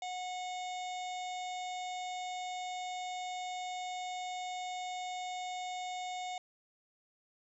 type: harmonic tone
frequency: 730 Hz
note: F#5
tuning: 24 cents flat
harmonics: 1 / 3 / 4 / 5 / 6 / 7 / 8 / 9 / 10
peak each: -38 / -48 / -54 / -48 / -61 / -61 / -64 / -56 / -55 dBFS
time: 0.02-6.38 s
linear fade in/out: 2 ms
effects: none